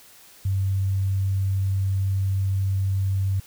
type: tone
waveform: sine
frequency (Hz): 96.7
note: G2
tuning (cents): -23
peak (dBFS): -20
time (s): 0.45-3.4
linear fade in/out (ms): 5
effects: white hiss -50 dBFS RMS until 3.46 s